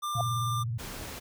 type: tone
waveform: square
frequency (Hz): 1192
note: D6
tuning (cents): +25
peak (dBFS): -31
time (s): 0.02-0.64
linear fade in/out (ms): 20
type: tone with exponential growth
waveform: sine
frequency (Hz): 698.5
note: F5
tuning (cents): 0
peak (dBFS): -23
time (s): 0.13-0.21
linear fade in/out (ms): 2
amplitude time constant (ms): 17
type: tone with vibrato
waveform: sine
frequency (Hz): 116.5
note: A#2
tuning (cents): -1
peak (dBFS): -29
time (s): 0.15-0.78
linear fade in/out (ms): 5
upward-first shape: sine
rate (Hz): 19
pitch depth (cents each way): 140
type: noise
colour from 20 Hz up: pink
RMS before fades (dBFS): -40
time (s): 0.78-1.2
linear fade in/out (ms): 20
effects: none